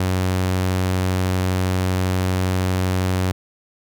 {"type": "tone", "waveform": "sawtooth", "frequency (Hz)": 92.6, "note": "F#2", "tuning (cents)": 2, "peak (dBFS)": -14, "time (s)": [0, 3.32], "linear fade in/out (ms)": 5, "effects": []}